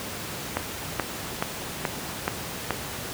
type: click train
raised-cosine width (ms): 0.5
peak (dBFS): -8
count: 6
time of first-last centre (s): 0.57-2.707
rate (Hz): 2.34
effects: pink hiss -34 dBFS RMS until 3.13 s + high-pass 80 Hz 12 dB/octave